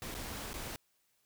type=noise with dropouts; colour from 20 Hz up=pink; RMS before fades=-42 dBFS; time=0.02-0.76 s; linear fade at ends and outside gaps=1 ms; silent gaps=0.143-0.149 / 0.532-0.54 s; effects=white hiss -75 dBFS RMS until 1.25 s